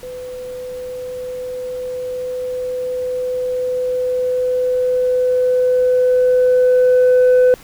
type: tone with level ramp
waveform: sine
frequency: 503 Hz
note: B4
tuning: 32 cents sharp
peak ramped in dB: -27 to -5 dBFS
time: 0.03-7.54 s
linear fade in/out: 0 ms
effects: tanh soft clip ceiling -7 dBFS + pink hiss -42 dBFS RMS until 7.63 s